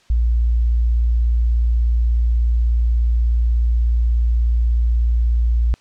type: tone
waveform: sine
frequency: 58.27 Hz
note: A#1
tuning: in tune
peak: -13 dBFS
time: 0.1-5.74 s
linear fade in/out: 0 ms
effects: white hiss -54 dBFS RMS until 5.8 s + low-pass 5000 Hz 12 dB/octave